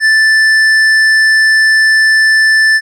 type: tone with hard clipping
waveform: sine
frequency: 1760 Hz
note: A6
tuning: in tune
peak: -7 dBFS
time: 0-2.81 s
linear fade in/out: 50 ms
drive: 8 dB
effects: none